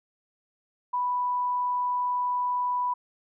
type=tone; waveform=sine; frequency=987.8 Hz; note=B5; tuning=in tune; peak=-24 dBFS; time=0.93-2.94 s; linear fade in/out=10 ms; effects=none